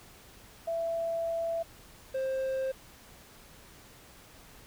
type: tone pair in turn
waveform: sine / triangle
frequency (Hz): 666 / 528.6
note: E5 / C5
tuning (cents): +18 / +18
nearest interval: major third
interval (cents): 400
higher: first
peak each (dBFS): -29 / -27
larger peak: second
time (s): 0.67-1.63 / 2.14-2.72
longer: first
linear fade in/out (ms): 10
effects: pink hiss -54 dBFS RMS until 4.66 s